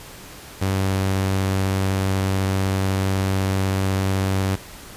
sawtooth tone, 96 Hz, G2, 36 cents flat, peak -15 dBFS, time 0.61-4.56 s, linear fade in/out 10 ms, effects pink hiss -40 dBFS RMS until 4.96 s + resampled to 32000 Hz

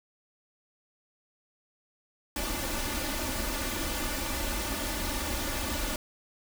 pink noise with comb filter, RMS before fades -32 dBFS, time 2.36-5.96 s, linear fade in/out 2 ms, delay 3.4 ms, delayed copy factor +0.85, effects none

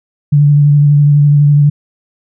sine tone with vibrato, 145.6 Hz, D3, 15 cents flat, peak -4 dBFS, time 0.32-1.7 s, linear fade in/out 10 ms, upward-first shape sine, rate 12 Hz, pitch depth 21 cents each way, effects none

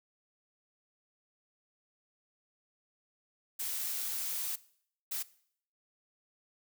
blue noise bursts at uneven times, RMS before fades -36 dBFS, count 2, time 3.59-4.56 / 5.11-5.23 s, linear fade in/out 10 ms, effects noise-tail reverb RT60 0.6 s tail -19 dB re dry

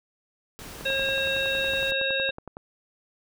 pink noise, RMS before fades -41 dBFS, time 0.59-1.91 s, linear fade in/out 0 ms
click train, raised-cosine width 1 ms, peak -24 dBFS, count 20, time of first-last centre 0.81-2.569 s, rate 10.8 Hz
harmonic tone, 539 Hz, C#5, 49 cents flat, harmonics 1 / 3 / 5 / 7, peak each -29 / -29 / -29 / -29 dBFS, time 0.85-2.31 s, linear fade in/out 10 ms
effects none

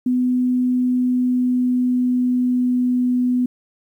sine tone with pitch glide, 250.5 to 248.8 Hz, B3 to B3, +25 to +13 cents, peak -15 dBFS, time 0.06-3.46 s, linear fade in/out 5 ms, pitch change -12 cents, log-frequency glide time 0.96-3 s, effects 9-bit

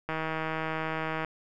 click train, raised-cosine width 0.5 ms, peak -17 dBFS, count 185, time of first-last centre 0.09-1.247 s, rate 159 Hz, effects none

